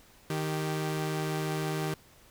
sawtooth tone pair together, 155.25 / 391.2 Hz, D#3 / G4, -3 / -4 cents, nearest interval octave + major third, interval 1599 cents, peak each -27 / -31 dBFS, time 0.3-1.94 s, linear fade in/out 2 ms, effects pink hiss -58 dBFS RMS until 2.3 s

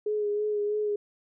sine tone with vibrato, 418.2 Hz, G#4, 12 cents sharp, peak -25 dBFS, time 0.06-0.96 s, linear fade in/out 5 ms, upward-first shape sine, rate 3.1 Hz, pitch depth 26 cents each way, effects none

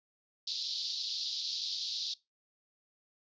pink band-pass noise, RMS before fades -37 dBFS, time 0.47-2.14 s, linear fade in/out 5 ms, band 3700 to 5100 Hz, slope 48 dB/octave, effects noise-tail reverb RT60 0.2 s tail -20 dB re dry + resampled to 16000 Hz

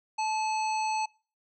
harmonic tone with a mistuned harmonic, 870 Hz, A5, 20 cents flat, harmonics 1 / 3 / 5 / 7 / 9, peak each -27 / -37 / -41 / -44 / -46 dBFS, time 0.18-1.06 s, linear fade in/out 10 ms, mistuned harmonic 3, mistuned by -21 cents, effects noise-tail reverb RT60 0.4 s tail -25 dB re dry

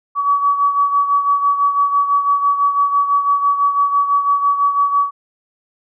sine beating tone pair, 1136 / 1142 Hz, C#6 / D6, +42 / -49 cents, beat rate 6 Hz, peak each -13 / -20 dBFS, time 0.15-5.11 s, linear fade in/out 50 ms, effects none

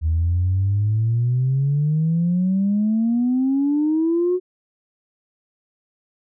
sine exponential sweep, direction up, 77.78 to 369.2 Hz, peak -15 dBFS, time 0.01-4.4 s, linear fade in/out 50 ms, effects tanh soft clip ceiling -12 dBFS

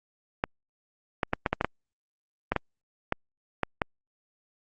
clicks, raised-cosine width 0.5 ms, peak -9 dBFS, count 12, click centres 0.439 / 1.232 / 1.334 / 1.462 / 1.53 / 1.611 / 1.646 / 2.52 / 2.563 / 3.124 / 3.633 / 3.818 s, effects Opus 48 kbps

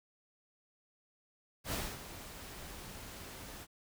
pink noise with ADSR envelope, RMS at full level -36 dBFS, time 1.64-3.67 s, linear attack 82 ms, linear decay 250 ms, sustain -12 dB, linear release 49 ms, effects none

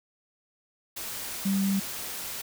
sine tone in noise, 195.5 Hz, G3, 4 cents flat, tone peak -23 dBFS, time 1.45-1.8 s, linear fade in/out 10 ms, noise white, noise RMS -36 dBFS, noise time 0.96-2.42 s, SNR +10 dB, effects none

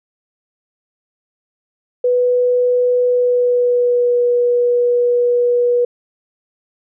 sine tone with pitch glide, 493.9 to 485.1 Hz, B4 to B4, 0 to -31 cents, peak -11 dBFS, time 2.04-5.85 s, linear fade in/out 5 ms, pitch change -31 cents, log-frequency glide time 3.05-4.21 s, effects none

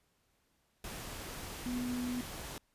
sine tone in noise, 246.9 Hz, B3, in tune, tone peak -34 dBFS, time 1.66-2.21 s, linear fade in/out 2 ms, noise pink, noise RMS -44 dBFS, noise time 0.84-2.58 s, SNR +7 dB, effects pink hiss -75 dBFS RMS until 2.74 s + resampled to 32000 Hz

